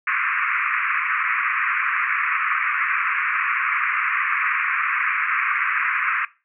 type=band-pass noise; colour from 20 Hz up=pink; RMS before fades=-22 dBFS; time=0.07-6.25 s; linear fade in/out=2 ms; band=1100 to 2500 Hz; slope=96 dB/octave; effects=noise-tail reverb RT60 0.3 s tail -20 dB re dry